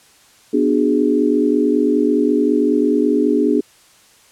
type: chord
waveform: sine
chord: G# half-diminished seventh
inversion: first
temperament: equal with one note detuned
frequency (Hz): 246.9 / 296.2 / 370 / 415.3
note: B3 / D4 / F#4 / G#4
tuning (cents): 0 / +15 / 0 / 0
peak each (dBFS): -18 / -16 / -22 / -18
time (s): 0.53-3.61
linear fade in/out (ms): 10
effects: white hiss -50 dBFS RMS until 4.31 s + low-pass 10000 Hz 12 dB/octave